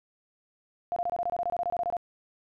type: tone bursts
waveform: sine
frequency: 698.5 Hz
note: F5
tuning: in tune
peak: -26 dBFS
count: 16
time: 0.92-1.968 s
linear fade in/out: 0 ms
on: 43 ms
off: 24 ms
effects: none

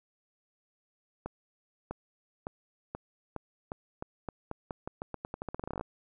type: accelerating click train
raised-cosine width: 1 ms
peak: -22 dBFS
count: 27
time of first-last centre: 1.26-5.811 s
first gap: 650 ms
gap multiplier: 0.86
effects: none

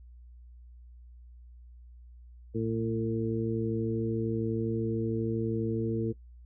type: harmonic tone with a mistuned harmonic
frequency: 112.7 Hz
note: A2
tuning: 42 cents sharp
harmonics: 1 / 2 / 3 / 4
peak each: -33 / -33 / -33 / -33 dBFS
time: 2.54-6.13 s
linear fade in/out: 20 ms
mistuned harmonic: 1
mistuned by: +16 cents
effects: noise-tail reverb RT60 0.1 s tail -19 dB re dry + added 60 Hz sine -48 dBFS peak until 6.45 s

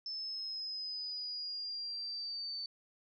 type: exponential sweep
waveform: sine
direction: down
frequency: 5274 to 4532 Hz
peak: -38 dBFS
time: 0.06-2.66 s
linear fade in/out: 2 ms
effects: none

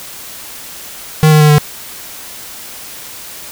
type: tone with pitch steps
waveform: square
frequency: 155.3 / 153.16 / 151.05 / 148.97 Hz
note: D#3 / D#3 / D3 / D3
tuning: -3 / -27 / +49 / +25 cents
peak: -5 dBFS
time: 1.23-1.582 s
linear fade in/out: 0 ms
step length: 88 ms
effects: white hiss -30 dBFS RMS until 3.51 s

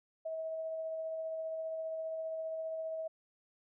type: tone with tremolo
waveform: sine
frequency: 643 Hz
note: E5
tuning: 43 cents flat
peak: -35 dBFS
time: 0.25-3.08 s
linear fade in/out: 10 ms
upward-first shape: triangle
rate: 15 Hz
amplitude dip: 25%
effects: none

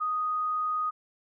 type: tone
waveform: sine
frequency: 1244.5 Hz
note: D#6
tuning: in tune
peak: -26 dBFS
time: 0-0.91 s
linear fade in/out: 20 ms
effects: none

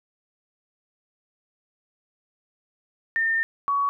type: tone pair in turn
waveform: sine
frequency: 1812 / 1124.9 Hz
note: A#6 / C#6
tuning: -50 / +25 cents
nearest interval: minor sixth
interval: 825 cents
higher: first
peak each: -20 dBFS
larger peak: neither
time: 3.16-3.43 / 3.68-3.89 s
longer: first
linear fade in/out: 0 ms
effects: none

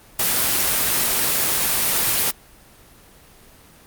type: noise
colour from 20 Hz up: white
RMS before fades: -19 dBFS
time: 0.19-2.31 s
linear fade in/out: 5 ms
effects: pink hiss -48 dBFS RMS until 3.86 s + Opus 24 kbps

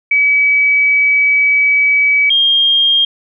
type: tone pair in turn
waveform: sine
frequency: 2282 / 3220 Hz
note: C#7 / G7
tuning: +50 / +46 cents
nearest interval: tritone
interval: 596 cents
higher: second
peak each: -8 dBFS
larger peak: neither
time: 0.11-2.3 / 2.3-3.05 s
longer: first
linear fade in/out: 5 ms
effects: none

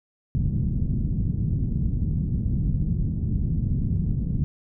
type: low-pass noise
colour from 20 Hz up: white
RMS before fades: -24 dBFS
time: 0.35-4.44 s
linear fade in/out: 0 ms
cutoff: 180 Hz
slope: 24 dB/octave
effects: none

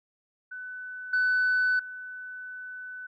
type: tone with level steps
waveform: sine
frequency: 1500 Hz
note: F#6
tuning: 23 cents sharp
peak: -36 / -20 / -37 dBFS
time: 0.51-3.07 s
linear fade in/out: 10 ms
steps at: 1.13 / 1.79 s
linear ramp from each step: 5 ms
effects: tanh soft clip ceiling -19 dBFS

